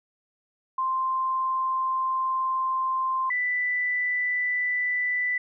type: tone pair in turn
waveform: sine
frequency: 1046.5 / 1984.1 Hz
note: C6 / B6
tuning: 0 / +7 cents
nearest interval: major seventh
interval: 1107 cents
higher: second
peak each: -23 dBFS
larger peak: neither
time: 0.78-3.3 / 3.3-5.38 s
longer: first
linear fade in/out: 5 ms
effects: none